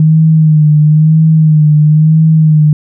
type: tone with vibrato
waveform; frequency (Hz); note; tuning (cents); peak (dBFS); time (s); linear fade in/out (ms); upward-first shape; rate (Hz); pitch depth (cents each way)
sine; 155; D#3; -6; -3; 0-2.73; 2; sine; 1; 48
effects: none